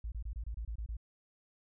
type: tone bursts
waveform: sine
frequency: 55 Hz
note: A1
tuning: in tune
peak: -36 dBFS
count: 9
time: 0.04-0.968 s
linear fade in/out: 5 ms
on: 80 ms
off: 26 ms
effects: none